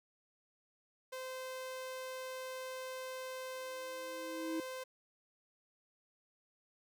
sawtooth tone, 517 Hz, C5, 21 cents flat, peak -38 dBFS, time 1.12-4.84 s, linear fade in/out 10 ms
triangle tone with exponential growth, 323.5 Hz, E4, 32 cents flat, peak -32 dBFS, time 3.54-4.6 s, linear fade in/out 1 ms, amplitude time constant 230 ms
effects none

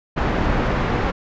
pink low-pass noise, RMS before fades -20 dBFS, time 0.16-1.12 s, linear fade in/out 20 ms, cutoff 1700 Hz, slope 12 dB/octave, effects resampled to 16000 Hz

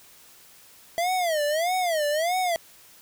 square tone with vibrato, 660 Hz, E5, 2 cents sharp, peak -23 dBFS, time 0.98-2.56 s, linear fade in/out 0 ms, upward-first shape sine, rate 1.6 Hz, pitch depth 210 cents each way, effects white hiss -52 dBFS RMS until 3.01 s

